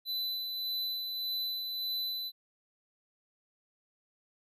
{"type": "tone with tremolo", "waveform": "square", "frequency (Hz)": 4004, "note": "B7", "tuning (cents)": 23, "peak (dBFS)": -32, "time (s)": [0.05, 2.32], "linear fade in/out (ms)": 50, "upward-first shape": "sine", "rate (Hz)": 1.7, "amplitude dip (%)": 35, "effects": []}